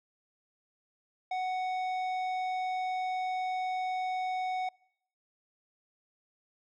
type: tone with tanh clipping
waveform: sine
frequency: 742 Hz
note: F#5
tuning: 5 cents sharp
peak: -32 dBFS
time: 1.31-4.69 s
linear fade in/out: 5 ms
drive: 11 dB
effects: noise-tail reverb RT60 0.8 s tail -26 dB re dry